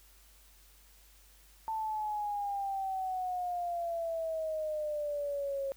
sine exponential sweep, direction down, 890 to 543 Hz, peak -32 dBFS, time 1.68-5.72 s, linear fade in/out 0 ms, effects added 49 Hz sine -60 dBFS peak until 5.76 s + white hiss -62 dBFS RMS until 5.76 s

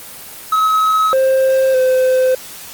triangle tone with pitch steps, 1281 / 528 / 515 Hz, E6 / C5 / C5, -50 / +16 / -28 cents, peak -8 dBFS, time 0.52-2.35 s, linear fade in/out 5 ms, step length 610 ms, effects white hiss -33 dBFS RMS until 2.73 s + Opus 24 kbps

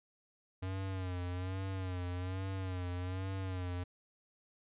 square tone with vibrato, 92.5 Hz, F#2, in tune, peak -37 dBFS, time 0.62-3.84 s, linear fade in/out 10 ms, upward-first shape sine, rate 1.2 Hz, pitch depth 68 cents each way, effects resampled to 8000 Hz

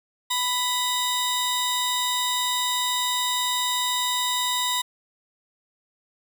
sawtooth tone pair together, 991 / 3733 Hz, B5 / A#7, +6 / +2 cents, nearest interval octave + major seventh, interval 2296 cents, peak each -22 / -22 dBFS, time 0.3-4.82 s, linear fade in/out 10 ms, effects none

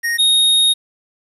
square tone pair in turn, 1864.7 / 3729 Hz, A#6 / A#7, 0 / 0 cents, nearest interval octave, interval 1200 cents, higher second, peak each -17 / -11 dBFS, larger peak second, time 0.03-0.18 / 0.18-0.74 s, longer second, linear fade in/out 20 ms, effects resampled to 32000 Hz + 8-bit

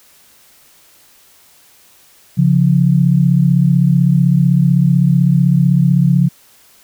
sine tone pair together, 138.78 / 174.61 Hz, C#3 / F3, +2 / 0 cents, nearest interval major third, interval 398 cents, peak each -11 dBFS, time 2.37-6.29 s, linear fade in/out 20 ms, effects white hiss -48 dBFS RMS until 6.83 s

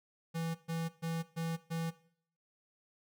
square tone bursts, 164.81 Hz, E3, in tune, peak -35 dBFS, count 5, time 0.34-1.91 s, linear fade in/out 20 ms, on 210 ms, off 130 ms, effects noise-tail reverb RT60 0.6 s tail -18 dB re dry

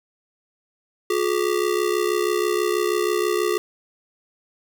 square ring-modulated tone, 391.4 Hz, G4, 3 cents flat, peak -17 dBFS, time 1.1-3.58 s, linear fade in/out 0 ms, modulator 33.1 Hz, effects 8-bit

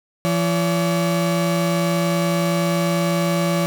35% pulse tone pair together, 170.1 / 569.8 Hz, F3 / C#5, -45 / +48 cents, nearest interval octave + major sixth, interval 2093 cents, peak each -17 / -21 dBFS, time 0.25-3.66 s, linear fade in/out 0 ms, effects none

